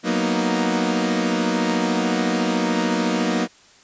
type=chord; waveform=sawtooth; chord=B major seventh; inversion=second; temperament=equal; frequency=185 / 233.1 / 246.9 / 311.1 Hz; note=F#3 / A#3 / B3 / D#4; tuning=0 / 0 / 0 / 0 cents; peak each=-21 / -19 / -22 / -21 dBFS; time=0.03-3.48 s; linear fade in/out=50 ms; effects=white hiss -51 dBFS RMS until 3.83 s + resampled to 16000 Hz